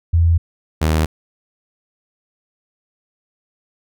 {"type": "tone pair in turn", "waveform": ["sine", "sawtooth"], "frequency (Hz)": [83.8, 78.6], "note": ["E2", "D#2"], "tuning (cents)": [29, 18], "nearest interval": "minor second", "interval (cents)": 111, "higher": "first", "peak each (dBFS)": -10, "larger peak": "neither", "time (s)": [[0.13, 0.38], [0.81, 1.06]], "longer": "neither", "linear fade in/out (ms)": 10, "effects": []}